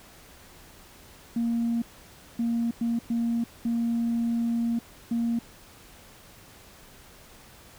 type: tone bursts at uneven times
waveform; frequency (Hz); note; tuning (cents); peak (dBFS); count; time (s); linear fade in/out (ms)
sine; 233.1; A#3; 0; -22; 6; 1.36-1.82 / 2.39-2.71 / 2.81-2.99 / 3.1-3.44 / 3.65-4.79 / 5.11-5.39; 5
effects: tanh soft clip ceiling -20 dBFS + pink hiss -51 dBFS RMS until 7.78 s